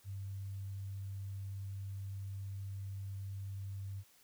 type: tone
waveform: sine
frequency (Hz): 98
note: G2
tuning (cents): 0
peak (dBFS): -40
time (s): 0.04-4.04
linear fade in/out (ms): 50
effects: white hiss -66 dBFS RMS until 4.23 s